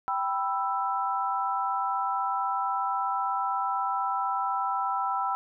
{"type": "chord", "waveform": "sine", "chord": "E minor", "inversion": "first", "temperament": "equal with one note detuned", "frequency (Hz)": [784, 987.8, 1323.9], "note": ["G5", "B5", "E6"], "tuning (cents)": [0, 0, 7], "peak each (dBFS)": -30, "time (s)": [0.08, 5.35], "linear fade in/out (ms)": 0, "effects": []}